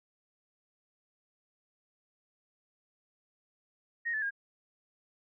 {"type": "tone with pitch steps", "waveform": "sine", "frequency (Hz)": [1864.7, 1739.8, 1623.3], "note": ["A#6", "A6", "G#6"], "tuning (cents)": [0, -20, -40], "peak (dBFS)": -30, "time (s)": [4.05, 4.308], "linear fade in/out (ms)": 20, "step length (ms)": 86, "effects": []}